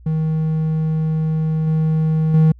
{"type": "tone with level steps", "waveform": "triangle", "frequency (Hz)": 157.9, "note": "D#3", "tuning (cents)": 26, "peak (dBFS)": [-14, -12, -7], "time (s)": [0.06, 2.52], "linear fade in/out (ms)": 5, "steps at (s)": [1.67, 2.34], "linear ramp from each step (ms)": 2, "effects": ["added 60 Hz sine -40 dBFS peak until 2.59 s"]}